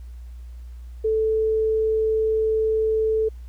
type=tone; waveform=sine; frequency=438.9 Hz; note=A4; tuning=4 cents flat; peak=-18 dBFS; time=1.04-3.29 s; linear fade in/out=10 ms; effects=added 60 Hz sine -35 dBFS peak until 3.48 s + pink hiss -61 dBFS RMS until 3.48 s